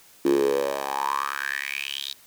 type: tone with high-pass filter sweep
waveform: 10% pulse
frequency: 69.3 Hz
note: C#2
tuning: in tune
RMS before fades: -26 dBFS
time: 0.25-2.13 s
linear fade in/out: 5 ms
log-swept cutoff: 320 to 3900 Hz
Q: 7
effects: white hiss -53 dBFS RMS until 2.26 s